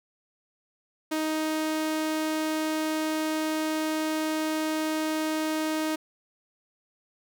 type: tone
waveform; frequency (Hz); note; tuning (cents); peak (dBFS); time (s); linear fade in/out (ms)
sawtooth; 312.6; D#4; +8; -22; 1.11-5.96; 10
effects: none